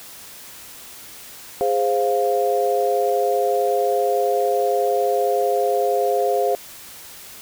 sine chord, F minor, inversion first, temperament equal with one note detuned, 412.4 / 523.3 / 698.5 Hz, Ab4 / C5 / F5, -12 / 0 / 0 cents, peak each -21 dBFS, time 1.61-6.55 s, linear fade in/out 0 ms, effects white hiss -40 dBFS RMS until 7.41 s

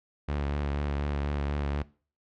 sawtooth tone with vibrato, 71.9 Hz, D2, 36 cents flat, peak -24 dBFS, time 0.28-1.83 s, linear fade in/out 10 ms, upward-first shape triangle, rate 4.1 Hz, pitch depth 38 cents each way, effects noise-tail reverb RT60 0.4 s tail -21 dB re dry + low-pass 3000 Hz 12 dB/octave

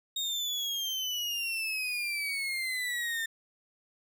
35% pulse exponential sweep, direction down, 3734 to 1798 Hz, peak -29 dBFS, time 0.16-3.26 s, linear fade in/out 5 ms, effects none

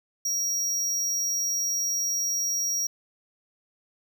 square tone, 5670 Hz, F8, 25 cents sharp, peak -25 dBFS, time 0.25-2.87 s, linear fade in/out 5 ms, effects none

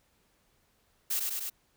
blue noise with echo, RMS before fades -30 dBFS, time 1.1-1.2 s, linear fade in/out 10 ms, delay 100 ms, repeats 3, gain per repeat -2 dB, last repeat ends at 1.5 s, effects pink hiss -70 dBFS RMS until 1.76 s

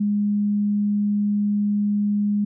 sine tone, 206 Hz, G#3, 14 cents flat, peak -18 dBFS, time 0-2.45 s, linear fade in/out 10 ms, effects none

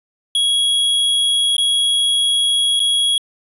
square tone with dropouts, 3322 Hz, G#7, in tune, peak -14 dBFS, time 0.35-3.18 s, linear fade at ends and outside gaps 2 ms, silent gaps 1.567-1.581 / 2.795-2.801 s, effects resampled to 24000 Hz

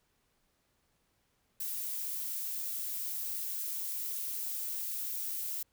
violet noise, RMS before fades -37 dBFS, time 1.6-5.63 s, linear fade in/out 5 ms, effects pink hiss -75 dBFS RMS until 5.72 s

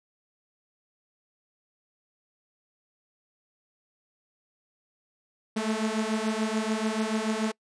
sawtooth beating tone pair, 215.3 / 222.2 Hz, A3 / A3, -37 / +17 cents, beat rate 6.9 Hz, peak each -25 dBFS, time 5.56-7.52 s, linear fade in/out 10 ms, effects noise-tail reverb RT60 0.1 s tail -26 dB re dry + resampled to 22050 Hz

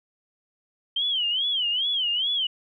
sine tone with vibrato, 3100 Hz, G7, 20 cents flat, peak -22 dBFS, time 0.96-2.47 s, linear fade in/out 5 ms, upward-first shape sine, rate 2.4 Hz, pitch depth 170 cents each way, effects none

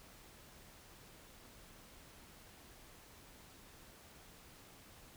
silence, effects pink hiss -59 dBFS RMS until 5.16 s

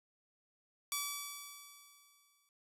5% pulse tone with exponential decay, 1149 Hz, D6, 38 cents flat, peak -22 dBFS, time 0.92-2.49 s, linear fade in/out 1 ms, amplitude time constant 340 ms, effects resampled to 32000 Hz

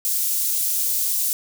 white high-pass noise, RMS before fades -22 dBFS, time 0.05-1.33 s, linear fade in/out 0 ms, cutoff 6800 Hz, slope 12 dB/octave, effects none

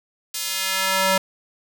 square tone with high-pass filter sweep, 190.5 Hz, G3, 49 cents flat, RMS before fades -22 dBFS, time 0.34-1.18 s, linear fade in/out 5 ms, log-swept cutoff 5000 to 530 Hz, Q 0.71, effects none

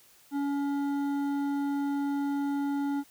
triangle tone with hard clipping, 282.5 Hz, C#4, 33 cents sharp, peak -29 dBFS, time 0.31-3.04 s, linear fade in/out 50 ms, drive 13 dB, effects white hiss -59 dBFS RMS until 3.1 s

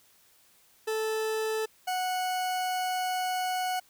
40% pulse tone pair in turn, 438.1 / 736.8 Hz, A4 / F#5, -7 / -7 cents, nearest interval major sixth, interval 900 cents, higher second, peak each -27 dBFS, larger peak neither, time 0.87-1.66 / 1.87-3.8 s, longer second, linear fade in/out 10 ms, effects white hiss -62 dBFS RMS until 3.89 s

